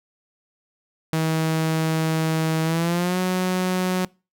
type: tone with pitch glide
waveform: sawtooth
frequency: 160 to 183.79 Hz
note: D#3 to F#3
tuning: +49 to -11 cents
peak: -16 dBFS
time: 1.13-4.05 s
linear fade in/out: 0 ms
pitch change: +240 cents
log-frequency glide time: 2.63-3.19 s
effects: noise-tail reverb RT60 0.3 s tail -24 dB re dry